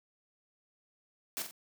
white noise with echo, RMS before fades -36 dBFS, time 1.37-1.42 s, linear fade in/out 0 ms, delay 45 ms, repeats 2, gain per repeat -7 dB, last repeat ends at 1.51 s, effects high-pass 200 Hz 12 dB/octave

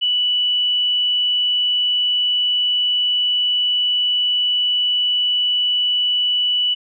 sine tone, 2960 Hz, F#7, in tune, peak -15 dBFS, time 0.01-6.75 s, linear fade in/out 20 ms, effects none

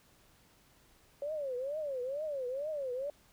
sine tone with vibrato, 555 Hz, C#5, 2 cents sharp, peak -34 dBFS, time 1.22-3.1 s, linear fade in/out 2 ms, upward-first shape triangle, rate 2.2 Hz, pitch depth 240 cents each way, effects pink hiss -65 dBFS RMS until 3.32 s

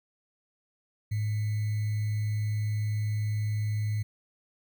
sine tone with sample-and-hold, 106.3 Hz, G#2, 41 cents sharp, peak -26 dBFS, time 1.11-4.03 s, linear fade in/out 10 ms, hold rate 2100 Hz, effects none

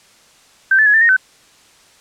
sine tone with pitch steps, 1559 / 1745 / 1682 / 1781 / 1856 / 1524 Hz, G6 / A6 / G#6 / A6 / A#6 / G6, -10 / -15 / +22 / +21 / -8 / -49 cents, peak -8 dBFS, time 0.71-1.166 s, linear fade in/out 5 ms, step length 76 ms, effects white hiss -49 dBFS RMS until 2 s + low-pass 8000 Hz 12 dB/octave

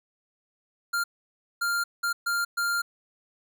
square tone bursts at uneven times, 1396.9 Hz, F6, in tune, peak -25 dBFS, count 5, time 0.93-1.04 / 1.61-1.84 / 2.03-2.13 / 2.26-2.45 / 2.57-2.82 s, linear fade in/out 10 ms, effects none

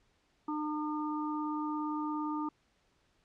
harmonic tone, 302.9 Hz, D#4, 46 cents flat, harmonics 1 / 3 / 4, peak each -34 / -39 / -40 dBFS, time 0.48-2.49 s, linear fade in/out 5 ms, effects pink hiss -72 dBFS RMS until 3.24 s + low-pass 6000 Hz 12 dB/octave

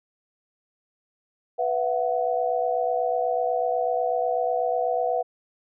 sine chord, B suspended fourth, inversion none, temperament equal with one note detuned, 493.9 / 671.9 / 740 Hz, B4 / E5 / F#5, 0 / +33 / 0 cents, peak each -26 dBFS, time 1.58-5.23 s, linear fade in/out 20 ms, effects none

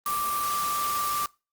sine tone in noise, 1174.7 Hz, D6, in tune, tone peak -26 dBFS, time 0.06-1.26 s, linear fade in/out 2 ms, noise white, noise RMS -33 dBFS, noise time 0.06-1.26 s, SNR +4 dB, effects noise-tail reverb RT60 0.3 s tail -24 dB re dry + Opus 32 kbps

